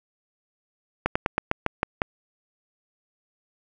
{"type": "slowing click train", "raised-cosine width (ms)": 0.5, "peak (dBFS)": -6, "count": 8, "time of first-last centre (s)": [1.06, 2.018], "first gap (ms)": 95, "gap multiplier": 1.12, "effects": []}